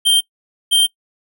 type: tone pair in turn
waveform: square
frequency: 3157 / 3157 Hz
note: G7 / G7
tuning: +12 / +12 cents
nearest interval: unison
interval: 0 cents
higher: neither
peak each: -10 dBFS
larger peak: neither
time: 0.05-0.21 / 0.71-0.87 s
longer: neither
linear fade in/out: 20 ms
effects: noise-tail reverb RT60 0.1 s tail -21 dB re dry